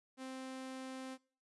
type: tone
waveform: sawtooth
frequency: 261.6 Hz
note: C4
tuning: in tune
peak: -40 dBFS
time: 0.17-1.18 s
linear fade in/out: 50 ms
effects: noise-tail reverb RT60 0.4 s tail -22 dB re dry + resampled to 24000 Hz